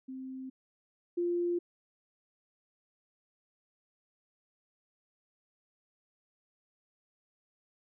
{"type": "tone pair in turn", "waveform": "sine", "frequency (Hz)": [261.6, 348.3], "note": ["C4", "F4"], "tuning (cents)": [0, -5], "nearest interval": "perfect fourth", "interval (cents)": 495, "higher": "second", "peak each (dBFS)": [-39, -28], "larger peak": "second", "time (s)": [[0.08, 0.5], [1.17, 1.59]], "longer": "neither", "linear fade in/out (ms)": 10, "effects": []}